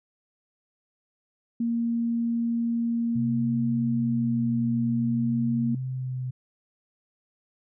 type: tone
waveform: sine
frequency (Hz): 233.1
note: A#3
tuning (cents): 0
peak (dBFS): -23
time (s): 1.6-5.75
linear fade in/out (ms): 5
type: tone with vibrato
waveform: sine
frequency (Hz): 127.3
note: C3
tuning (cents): -47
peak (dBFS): -28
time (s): 3.15-6.31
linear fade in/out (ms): 10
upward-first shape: sine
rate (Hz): 0.48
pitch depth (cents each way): 33
effects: none